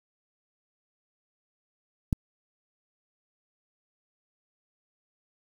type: click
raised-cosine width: 5 ms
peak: -11 dBFS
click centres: 2.128 s
effects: 7-bit